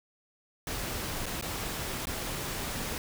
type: noise with dropouts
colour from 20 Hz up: pink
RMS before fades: -35 dBFS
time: 0.67-2.98 s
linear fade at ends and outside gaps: 1 ms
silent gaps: 1.258-1.264 / 1.412-1.424 / 2.055-2.07 s
effects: none